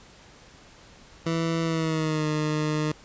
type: tone with pitch glide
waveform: 20% pulse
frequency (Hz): 164.81 to 152.89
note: E3 to D#3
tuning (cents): 0 to -30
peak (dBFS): -19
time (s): 1.26-2.92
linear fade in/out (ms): 5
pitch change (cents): -130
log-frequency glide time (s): 1.63-2.27
effects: pink hiss -51 dBFS RMS until 3.04 s + resampled to 16000 Hz